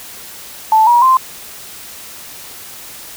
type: tone with pitch steps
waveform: sine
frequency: 877 / 956.4 / 1042.9 Hz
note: A5 / A#5 / C6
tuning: -6 / +44 / -6 cents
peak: -6 dBFS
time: 0.72-1.17 s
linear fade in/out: 2 ms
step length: 150 ms
effects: white hiss -33 dBFS RMS until 3.16 s